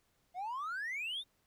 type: exponential sweep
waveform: triangle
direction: up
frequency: 692 to 3729 Hz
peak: -34 dBFS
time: 0.34-1.24 s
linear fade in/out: 50 ms
effects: tanh soft clip ceiling -32 dBFS + pink hiss -75 dBFS RMS until 1.46 s